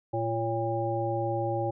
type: harmonic tone with a mistuned harmonic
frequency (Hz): 114.8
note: A#2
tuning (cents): -26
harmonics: 1 / 3 / 5 / 7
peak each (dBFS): -32 / -32 / -32 / -32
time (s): 0.13-1.71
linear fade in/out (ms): 10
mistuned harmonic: 5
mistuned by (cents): -41
effects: none